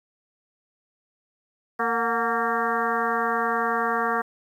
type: harmonic tone with a mistuned harmonic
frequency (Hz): 230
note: A#3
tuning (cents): -23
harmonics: 1 / 2 / 3 / 4 / 5 / 6 / 7 / 8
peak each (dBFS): -33 / -29 / -29 / -31 / -27 / -30 / -31 / -33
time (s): 1.79-4.22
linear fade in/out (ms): 10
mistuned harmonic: 3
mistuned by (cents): +77
effects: 9-bit